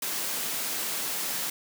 white high-pass noise, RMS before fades -31 dBFS, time 0.02-1.5 s, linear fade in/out 5 ms, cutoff 130 Hz, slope 48 dB/octave, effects none

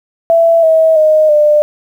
sine tone with pitch steps, 666 / 642.6 / 620 / 598.2 Hz, E5 / E5 / D#5 / D5, +18 / -44 / -6 / +32 cents, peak -5 dBFS, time 0.3-1.62 s, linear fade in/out 0 ms, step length 330 ms, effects 7-bit

